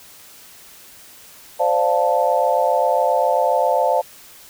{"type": "chord", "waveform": "sine", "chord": "D minor seventh", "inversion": "third", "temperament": "equal with one note detuned", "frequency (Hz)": [519.9, 587.3, 698.5, 880], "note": ["C5", "D5", "F5", "A5"], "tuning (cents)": [-11, 0, 0, 0], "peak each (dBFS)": -20, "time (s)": [1.59, 4.02], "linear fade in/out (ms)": 20, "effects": ["white hiss -44 dBFS RMS until 4.49 s"]}